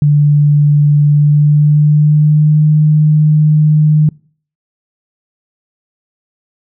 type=tone with pitch glide; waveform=sine; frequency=146.83 to 152.62 Hz; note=D3 to D#3; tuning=0 to -33 cents; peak=-5 dBFS; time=0.02-4.09 s; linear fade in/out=2 ms; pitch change=+67 cents; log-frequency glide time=1.09-2.67 s; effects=noise-tail reverb RT60 0.5 s tail -26 dB re dry